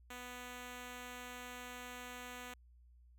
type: tone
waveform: 5% pulse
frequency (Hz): 247.5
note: B3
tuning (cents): +4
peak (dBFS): -35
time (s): 0.1-2.54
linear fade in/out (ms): 5
effects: added 60 Hz sine -60 dBFS peak until 3.18 s